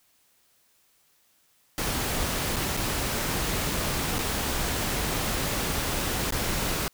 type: noise with dropouts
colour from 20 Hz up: pink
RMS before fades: -28 dBFS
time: 1.78-6.88 s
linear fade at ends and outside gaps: 1 ms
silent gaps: 2.561-2.565 / 2.768-2.772 / 4.184-4.189 / 6.307-6.323 s
effects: white hiss -65 dBFS RMS until 6.93 s